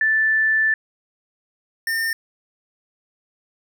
sine / square tone pair in turn, 1760 / 1811.6 Hz, A6 / A#6, 0 / -50 cents, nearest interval minor second, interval 50 cents, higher second, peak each -15 / -21 dBFS, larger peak first, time 0.01-0.74 / 1.87-2.13 s, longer first, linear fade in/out 2 ms, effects none

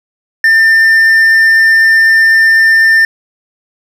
triangle tone with hard clipping, 1796 Hz, A6, 35 cents sharp, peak -5 dBFS, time 0.44-3.05 s, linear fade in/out 2 ms, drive 6 dB, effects none

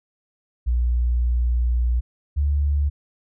sine tone pair in turn, 60.2 / 72.07 Hz, B1 / D2, -44 / -32 cents, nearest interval minor third, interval 312 cents, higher second, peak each -17 dBFS, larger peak neither, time 0.66-2.01 / 2.36-2.9 s, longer first, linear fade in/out 20 ms, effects none

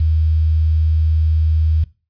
sine tone with quantisation, 79 Hz, D#2, 27 cents sharp, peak -12 dBFS, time 0-1.84 s, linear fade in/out 5 ms, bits 7, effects noise-tail reverb RT60 0.3 s tail -19 dB re dry + resampled to 11025 Hz

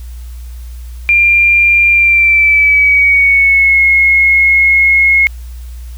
sine tone with pitch glide, 2389 to 2166 Hz, D7 to C#7, +29 to -41 cents, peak -5 dBFS, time 1.09-5.27 s, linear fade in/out 0 ms, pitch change -170 cents, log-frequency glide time 1.9-3.83 s, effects added 60 Hz sine -24 dBFS peak until 5.97 s + white hiss -44 dBFS RMS until 5.97 s

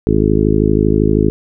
harmonic tone, 52.7 Hz, G#1, 26 cents sharp, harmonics 1 / 2 / 3 / 4 / 5 / 6 / 7 / 8, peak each -18 / -18 / -18 / -18 / -18 / -18 / -18 / -18 dBFS, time 0.07-1.3 s, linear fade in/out 0 ms, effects none

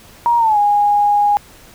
sine tone with pitch glide, 945 to 822.7 Hz, A#5 to G#5, +23 to -17 cents, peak -10 dBFS, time 0.26-1.37 s, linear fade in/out 0 ms, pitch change -240 cents, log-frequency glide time 0.38-0.58 s, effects pink hiss -43 dBFS RMS until 1.74 s

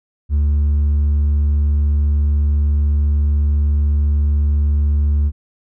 triangle tone with hard clipping, 73 Hz, D2, 10 cents flat, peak -11 dBFS, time 0.29-5.32 s, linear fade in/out 50 ms, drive 1 dB, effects none

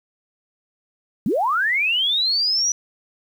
sine linear sweep, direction up, 164.81 to 5920 Hz, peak -17 dBFS, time 1.26-2.72 s, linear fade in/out 2 ms, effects 8-bit

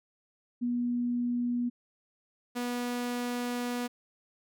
sine / sawtooth tone pair in turn, 242.3 / 243.7 Hz, B3 / B3, -33 / -23 cents, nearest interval unison, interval 10 cents, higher second, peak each -27 dBFS, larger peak neither, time 0.61-1.7 / 2.55-3.88 s, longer second, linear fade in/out 20 ms, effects none

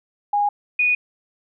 sine tone pair in turn, 821 / 2469 Hz, G#5 / D#7, -20 / -14 cents, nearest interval octave + perfect fifth, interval 1906 cents, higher second, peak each -16 / -15 dBFS, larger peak second, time 0.33-0.49 / 0.79-0.95 s, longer neither, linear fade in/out 5 ms, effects none

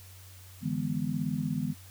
sine chord, E dominant seventh, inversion third, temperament just, 148.33 / 164.81 / 206 / 247.2 Hz, D3 / E3 / G#3 / B3, +18 / 0 / -14 / +2 cents, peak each -34 dBFS, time 0.61-1.75 s, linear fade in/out 50 ms, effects added 93 Hz sine -49 dBFS peak until 1.9 s + white hiss -54 dBFS RMS until 1.9 s

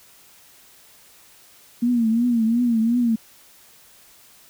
sine tone with vibrato, 233.1 Hz, A#3, in tune, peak -16 dBFS, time 1.82-3.16 s, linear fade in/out 10 ms, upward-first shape triangle, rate 2.8 Hz, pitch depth 110 cents each way, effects white hiss -51 dBFS RMS until 4.49 s

